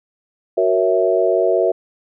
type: chord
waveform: sine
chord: F# dominant seventh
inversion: none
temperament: equal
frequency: 370 / 466.2 / 554.4 / 659.3 Hz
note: F#4 / A#4 / C#5 / E5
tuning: 0 / 0 / 0 / 0 cents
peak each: -18 / -19 / -21 / -17 dBFS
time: 0.57-1.72 s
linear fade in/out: 10 ms
effects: none